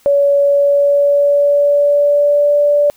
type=tone with pitch glide; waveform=sine; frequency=566 to 582.2 Hz; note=C#5 to D5; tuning=+36 to -15 cents; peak=-8 dBFS; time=0.06-2.9 s; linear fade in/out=0 ms; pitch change=+49 cents; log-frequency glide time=0.38-2.55 s; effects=white hiss -51 dBFS RMS until 2.96 s